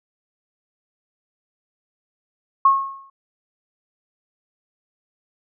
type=tone with exponential decay; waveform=sine; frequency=1089 Hz; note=C#6; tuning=31 cents flat; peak=-8 dBFS; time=2.65-3.1 s; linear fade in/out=5 ms; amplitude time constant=97 ms; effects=none